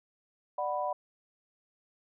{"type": "chord", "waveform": "sine", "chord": "B minor", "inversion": "first", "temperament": "just", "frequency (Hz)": [592.7, 740.8, 987.8], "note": ["D5", "F#5", "B5"], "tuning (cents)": [16, 2, 0], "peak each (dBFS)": -34, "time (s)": [0.58, 0.93], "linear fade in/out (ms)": 5, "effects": []}